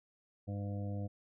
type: harmonic tone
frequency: 100.9 Hz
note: G#2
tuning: 49 cents flat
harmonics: 1 / 2 / 3 / 5 / 6 / 7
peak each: -37 / -43 / -48 / -49 / -53 / -54 dBFS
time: 0.47-1.08 s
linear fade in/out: 20 ms
effects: none